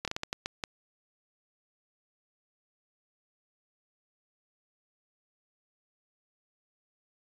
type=slowing click train; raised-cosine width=0.2 ms; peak=-15 dBFS; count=8; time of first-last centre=0.05-0.638 s; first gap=27 ms; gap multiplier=1.37; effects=resampled to 24000 Hz